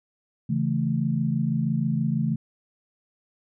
sine chord, A major, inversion first, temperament equal, 138.59 / 164.81 / 220 Hz, C#3 / E3 / A3, 0 / 0 / 0 cents, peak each -26 dBFS, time 0.49-2.36 s, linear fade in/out 10 ms, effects none

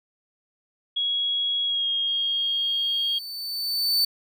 sine tone with pitch glide, 3322 to 3252 Hz, G#7 to G#7, 0 to -37 cents, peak -22 dBFS, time 0.96-3.19 s, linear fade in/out 10 ms, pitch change -37 cents, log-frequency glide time 1.65-1.88 s
45% pulse tone with exponential growth, 4527 Hz, C#8, 36 cents sharp, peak -17 dBFS, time 2.07-4.05 s, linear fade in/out 5 ms, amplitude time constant 430 ms
effects none

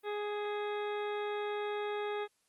harmonic tone with a mistuned harmonic, 415.3 Hz, G#4, in tune, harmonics 1 / 2 / 3 / 4 / 5 / 6 / 8 / 9, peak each -35 / -41 / -45 / -47 / -49 / -51 / -53 / -54 dBFS, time 0.03-2.28 s, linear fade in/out 50 ms, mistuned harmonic 6, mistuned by +30 cents, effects white hiss -75 dBFS RMS until 2.48 s + Opus 32 kbps

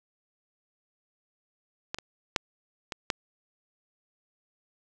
clicks, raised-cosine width 0.2 ms, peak -14 / -20 / -6 / -16 / -8 dBFS, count 5, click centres 1.945 / 1.986 / 2.362 / 2.922 / 3.102 s, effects none

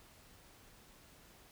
silence, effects pink hiss -61 dBFS RMS until 1.51 s

